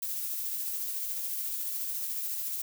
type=noise with tremolo; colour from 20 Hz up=violet; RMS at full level=-33 dBFS; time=0.02-2.62 s; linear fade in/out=5 ms; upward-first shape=sine; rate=14 Hz; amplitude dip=25%; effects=none